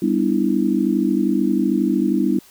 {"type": "chord", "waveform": "sine", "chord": "E minor seventh", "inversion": "first", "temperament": "just", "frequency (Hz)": [197.78, 247.2, 296.7, 329.6], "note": ["G3", "B3", "D4", "E4"], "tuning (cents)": [16, 2, 18, 0], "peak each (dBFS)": -21, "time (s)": [0.02, 2.39], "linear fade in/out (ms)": 5, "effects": ["white hiss -49 dBFS RMS until 2.5 s"]}